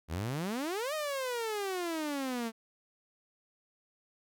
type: exponential two-way sweep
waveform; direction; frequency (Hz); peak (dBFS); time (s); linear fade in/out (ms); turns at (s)
sawtooth; up then down; 73.42 to 630 to 221.3; -29; 0.08-2.52; 50; 0.94
effects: none